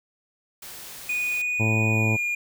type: noise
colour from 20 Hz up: white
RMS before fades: -40 dBFS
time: 0.62-1.42 s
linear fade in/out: 5 ms
type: tone with pitch glide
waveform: triangle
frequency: 2468 to 2423 Hz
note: D#7 to D#7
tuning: -15 to -47 cents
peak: -22 dBFS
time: 1.09-2.35 s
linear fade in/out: 5 ms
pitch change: -32 cents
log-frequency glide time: 1.9-2.2 s
type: harmonic tone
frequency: 109.9 Hz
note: A2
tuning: 2 cents flat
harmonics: 1 / 2 / 3 / 4 / 5 / 6 / 7 / 8 / 9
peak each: -22 / -28 / -32 / -34 / -36 / -38 / -39 / -40 / -41 dBFS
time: 1.59-2.17 s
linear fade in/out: 20 ms
effects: none